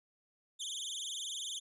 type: tone with vibrato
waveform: 25% pulse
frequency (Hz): 3380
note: G#7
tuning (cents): +30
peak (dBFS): -34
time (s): 0.59-1.6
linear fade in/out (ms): 20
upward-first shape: triangle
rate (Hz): 20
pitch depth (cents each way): 210
effects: resampled to 32000 Hz